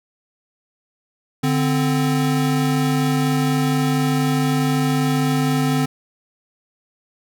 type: tone pair together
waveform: square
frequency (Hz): 146.83 / 259.4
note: D3 / C4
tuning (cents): 0 / -15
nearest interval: minor seventh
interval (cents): 985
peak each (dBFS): -20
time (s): 1.43-5.86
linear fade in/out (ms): 10
effects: none